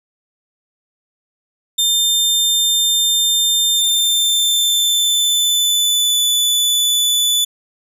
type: tone with pitch glide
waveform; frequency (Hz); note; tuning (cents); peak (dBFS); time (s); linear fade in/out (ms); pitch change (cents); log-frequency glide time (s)
sawtooth; 3600 to 3481; A7 to A7; +39 to -19; -10; 1.78-7.45; 10; -58; 3.74-6.2
effects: none